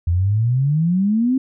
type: exponential sweep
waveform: sine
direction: up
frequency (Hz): 82.41 to 268.6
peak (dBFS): -14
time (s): 0.07-1.38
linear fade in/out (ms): 5
effects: none